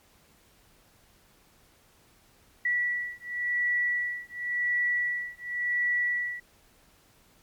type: beating tone pair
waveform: sine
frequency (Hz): 1948 / 1948.92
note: B6 / B6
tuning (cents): -24 / -23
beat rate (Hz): 0.92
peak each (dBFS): -29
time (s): 2.65-6.4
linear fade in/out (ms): 5
effects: pink hiss -61 dBFS RMS until 7.42 s + MP3 96 kbps